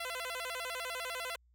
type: tone with vibrato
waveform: 10% pulse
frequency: 587.3 Hz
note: D5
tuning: in tune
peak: -29 dBFS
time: 0-1.36 s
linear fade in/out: 5 ms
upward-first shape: square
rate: 10 Hz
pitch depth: 250 cents each way
effects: added 60 Hz sine -64 dBFS peak until 1.54 s